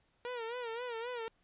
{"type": "tone with vibrato", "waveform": "sawtooth", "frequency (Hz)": 473.8, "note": "A#4", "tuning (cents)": 28, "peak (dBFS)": -34, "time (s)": [0.25, 1.28], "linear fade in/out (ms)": 0, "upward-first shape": "sine", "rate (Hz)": 3.8, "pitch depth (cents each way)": 96, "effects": ["pink hiss -74 dBFS RMS until 1.43 s", "resampled to 8000 Hz"]}